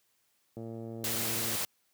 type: click train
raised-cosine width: 2 ms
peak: -29 dBFS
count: 113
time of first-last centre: 0.57-1.552 s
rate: 114 Hz
type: noise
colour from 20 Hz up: white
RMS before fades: -33 dBFS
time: 1.04-1.65 s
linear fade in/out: 2 ms
effects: white hiss -73 dBFS RMS until 1.93 s + high-pass 80 Hz 12 dB/octave